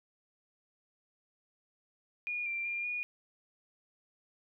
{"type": "tone with pitch steps", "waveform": "sine", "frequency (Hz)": [2438, 2364, 2401, 2446], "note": ["D#7", "D7", "D7", "D#7"], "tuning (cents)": [-36, 11, 38, -30], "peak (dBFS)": -33, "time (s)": [2.27, 3.03], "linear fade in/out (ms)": 0, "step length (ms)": 190, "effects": []}